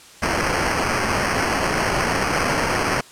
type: noise with sample-and-hold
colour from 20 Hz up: violet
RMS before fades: -21 dBFS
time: 0.22-3.01 s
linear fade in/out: 5 ms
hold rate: 3675 Hz
effects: white hiss -45 dBFS RMS until 3.11 s + low-pass 9000 Hz 12 dB/octave